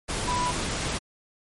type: tone in noise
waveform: sine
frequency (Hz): 987.8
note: B5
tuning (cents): 0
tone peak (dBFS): -25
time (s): 0.27-0.52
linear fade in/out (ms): 20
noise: pink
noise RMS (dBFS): -29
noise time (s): 0.08-0.99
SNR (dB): +1
effects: MP3 48 kbps